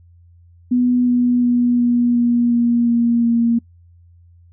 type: tone with pitch steps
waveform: sine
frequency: 246.9 / 244.9 / 242.9 / 241 / 239 / 237.1 / 235.2 / 233.3 Hz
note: B3 / B3 / B3 / B3 / A#3 / A#3 / A#3 / A#3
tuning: 0 / -14 / -29 / -42 / +43 / +30 / +16 / +2 cents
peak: -12 dBFS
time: 0.71-3.59 s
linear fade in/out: 10 ms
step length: 360 ms
effects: noise-tail reverb RT60 0.1 s tail -24 dB re dry + added 86 Hz sine -45 dBFS peak until 4.52 s